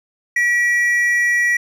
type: tone pair together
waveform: triangle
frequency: 1931.7 / 2349 Hz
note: B6 / D7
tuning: -39 / 0 cents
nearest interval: minor third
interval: 339 cents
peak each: -12 / -24 dBFS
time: 0.36-1.57 s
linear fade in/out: 5 ms
effects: none